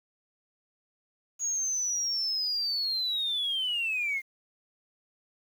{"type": "linear sweep", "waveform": "sine", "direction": "down", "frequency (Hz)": [6700, 2093], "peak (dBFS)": -26, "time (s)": [1.39, 4.22], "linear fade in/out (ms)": 50, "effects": ["tanh soft clip ceiling -23 dBFS", "9-bit"]}